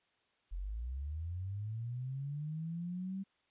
sine linear sweep, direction up, 41.2 to 196 Hz, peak -37 dBFS, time 0.51-3.24 s, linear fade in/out 20 ms, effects white hiss -75 dBFS RMS until 3.5 s + resampled to 8000 Hz

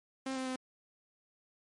sawtooth tone with pitch steps, 265.1 / 260.5 / 257.8 Hz, C4 / C4 / C4, +23 / -7 / -26 cents, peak -31 dBFS, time 0.26-0.56 s, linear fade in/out 5 ms, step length 100 ms, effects MP3 48 kbps

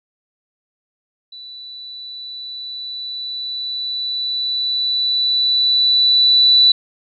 sine tone with level ramp, 3967 Hz, B7, 7 cents sharp, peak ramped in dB -33 to -7 dBFS, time 1.32-6.72 s, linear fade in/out 5 ms, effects none

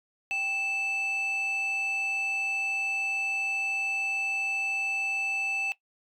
sine tone pair together, 784 / 2637 Hz, G5 / E7, 0 / 0 cents, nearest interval octave + major sixth, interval 2100 cents, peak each -35 / -25 dBFS, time 0.31-5.72 s, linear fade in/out 0 ms, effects noise-tail reverb RT60 0.1 s tail -18 dB re dry + tanh soft clip ceiling -25 dBFS

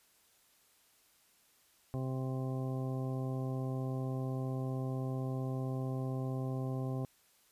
harmonic tone, 130.8 Hz, C3, in tune, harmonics 1 / 2 / 3 / 4 / 5 / 6 / 8, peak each -35 / -41 / -45 / -47 / -49 / -51 / -53 dBFS, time 1.94-7.05 s, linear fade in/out 0 ms, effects white hiss -68 dBFS RMS until 7.51 s + resampled to 32000 Hz

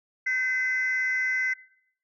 sine tone pair together, 1548 / 2034 Hz, G6 / C7, -22 / -50 cents, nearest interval perfect fourth, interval 472 cents, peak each -29 / -23 dBFS, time 0.26-1.54 s, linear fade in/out 10 ms, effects noise-tail reverb RT60 0.7 s tail -21 dB re dry + tanh soft clip ceiling -19 dBFS

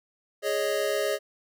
square chord, Ab suspended fourth, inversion none, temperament equal, 415.3 / 554.4 / 622.3 Hz, Ab4 / Db5 / Eb5, 0 / 0 / 0 cents, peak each -30 dBFS, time 0.42-1.19 s, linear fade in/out 50 ms, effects none

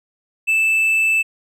triangle tone, 2637 Hz, E7, in tune, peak -12 dBFS, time 0.47-1.23 s, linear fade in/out 20 ms, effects none

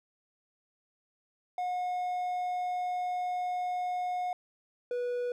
triangle tone pair in turn, 723 / 488.9 Hz, F#5 / B4, -40 / -18 cents, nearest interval perfect fifth, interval 678 cents, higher first, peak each -28 dBFS, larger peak neither, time 1.58-4.33 / 4.91-5.32 s, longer first, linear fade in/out 2 ms, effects none

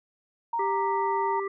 sine tone with pitch glide, 930 to 922 Hz, A#5 to A#5, -4 to -19 cents, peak -25 dBFS, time 0.53-1.4 s, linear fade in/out 5 ms, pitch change -15 cents, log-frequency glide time 0.74-1.14 s
harmonic tone, 393.5 Hz, G4, 7 cents sharp, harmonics 1 / 3 / 5, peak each -29 / -34 / -39 dBFS, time 0.59-1.48 s, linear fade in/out 5 ms
effects none

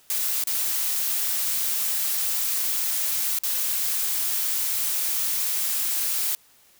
blue noise with dropouts, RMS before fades -25 dBFS, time 0.1-6.35 s, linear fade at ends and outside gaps 0 ms, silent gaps 0.438-0.472 / 3.387-3.435 s, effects white hiss -57 dBFS RMS until 6.79 s

